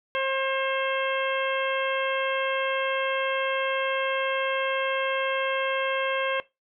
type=harmonic tone; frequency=534 Hz; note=C5; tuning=35 cents sharp; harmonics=1 / 2 / 3 / 4 / 5 / 6; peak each=-27 / -30 / -32 / -33 / -34 / -35 dBFS; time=0.15-6.4 s; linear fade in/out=0 ms; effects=noise-tail reverb RT60 0.2 s tail -19 dB re dry